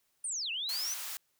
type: linear two-way sweep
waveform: sine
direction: down then up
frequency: 9350 to 2572 to 6170 Hz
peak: -33 dBFS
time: 0.24-0.94 s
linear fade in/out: 5 ms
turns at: 0.51 s
type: high-pass noise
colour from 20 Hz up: white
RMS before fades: -40 dBFS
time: 0.69-1.17 s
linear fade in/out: 0 ms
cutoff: 910 Hz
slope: 12 dB/octave
effects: white hiss -75 dBFS RMS until 1.39 s